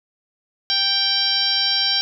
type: harmonic tone with a mistuned harmonic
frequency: 787 Hz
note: G5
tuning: 7 cents sharp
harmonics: 1 / 2 / 3 / 4 / 5 / 6 / 7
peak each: -33 / -30 / -32 / -23 / -23 / -23 / -22 dBFS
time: 0.7-2.01 s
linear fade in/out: 0 ms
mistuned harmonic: 3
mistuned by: -28 cents
effects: none